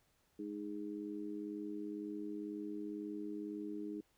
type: tone with amplitude modulation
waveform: sine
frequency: 310.8 Hz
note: D#4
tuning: 2 cents flat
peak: -36 dBFS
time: 0.39-4.01 s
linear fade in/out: 5 ms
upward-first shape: sine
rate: 102 Hz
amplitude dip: 100%
effects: pink hiss -75 dBFS RMS until 4.17 s